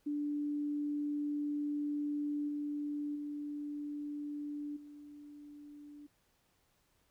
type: tone with level steps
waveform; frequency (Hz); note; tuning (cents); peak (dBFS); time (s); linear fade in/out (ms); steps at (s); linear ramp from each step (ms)
sine; 293; D4; -4; -33 / -35 / -38 / -49; 0.06-6.07; 10; 2.48 / 3.15 / 4.76; 10
effects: pink hiss -74 dBFS RMS until 7.1 s